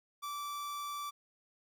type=tone; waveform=45% pulse; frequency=1163 Hz; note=D6; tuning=17 cents flat; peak=-38 dBFS; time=0.22-1.11 s; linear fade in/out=20 ms; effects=none